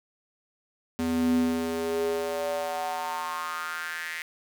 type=tone with high-pass filter sweep; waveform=square; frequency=82.41 Hz; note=E2; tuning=in tune; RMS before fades=-29 dBFS; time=0.99-4.22 s; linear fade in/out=0 ms; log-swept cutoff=190 to 2000 Hz; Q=5; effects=8-bit

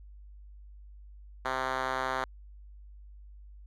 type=tone with band-pass filter; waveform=5% pulse; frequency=130.81 Hz; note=C3; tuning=in tune; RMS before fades=-32 dBFS; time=1.45-2.24 s; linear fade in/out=2 ms; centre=1200 Hz; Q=0.74; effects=added 50 Hz sine -47 dBFS peak until 3.66 s

